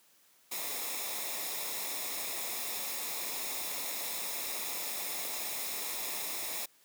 white noise with comb filter, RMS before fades -37 dBFS, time 0.51-6.66 s, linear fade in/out 10 ms, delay 0.66 ms, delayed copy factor -0.6, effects white hiss -65 dBFS RMS until 6.84 s + high-pass 150 Hz 12 dB/octave

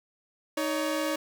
sawtooth tone pair together, 311.1 / 562.7 Hz, D#4 / C#5, 0 / +26 cents, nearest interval minor seventh, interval 1026 cents, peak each -26 dBFS, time 0.57-1.16 s, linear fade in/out 5 ms, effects none

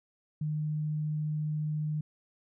sine tone, 152.4 Hz, D#3, 36 cents flat, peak -29 dBFS, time 0.41-2.01 s, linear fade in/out 5 ms, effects none

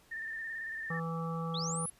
sine tone with vibrato, 1800 Hz, A6, 39 cents sharp, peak -37 dBFS, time 0.11-1 s, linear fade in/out 10 ms, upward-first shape square, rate 18 Hz, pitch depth 30 cents each way
harmonic tone, 164.81 Hz, E3, in tune, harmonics 1 / 3 / 5 / 7 / 8, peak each -35 / -42 / -46 / -41 / -49 dBFS, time 0.9-1.86 s, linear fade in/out 5 ms
sine linear sweep, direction up, 3218 to 11175 Hz, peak -36 dBFS, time 1.54-1.9 s, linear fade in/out 5 ms
effects pink hiss -64 dBFS RMS until 1.99 s + resampled to 32000 Hz

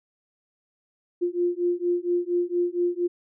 sine beating tone pair, 349.2 / 353.5 Hz, F4 / F4, 0 / +21 cents, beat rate 4.3 Hz, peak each -25 dBFS, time 1.21-3.08 s, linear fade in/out 20 ms, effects none

